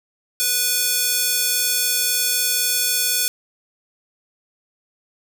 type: tone with high-pass filter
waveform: square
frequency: 491.9 Hz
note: B4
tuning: 7 cents flat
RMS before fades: -20 dBFS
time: 0.4-3.28 s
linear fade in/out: 0 ms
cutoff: 4900 Hz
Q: 0.52
effects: 7-bit